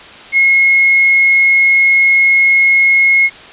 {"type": "tone with quantisation", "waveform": "sine", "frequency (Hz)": 2165, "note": "C#7", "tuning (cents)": -41, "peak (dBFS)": -6, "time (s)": [0.32, 3.3], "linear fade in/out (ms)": 50, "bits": 6, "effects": ["white hiss -34 dBFS RMS until 3.52 s", "resampled to 8000 Hz"]}